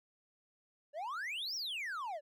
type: exponential two-way sweep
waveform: triangle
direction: up then down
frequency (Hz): 554.4 to 5740 to 554.4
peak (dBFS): -36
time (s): 0.93-2.21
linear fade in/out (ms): 50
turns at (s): 1.55
effects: none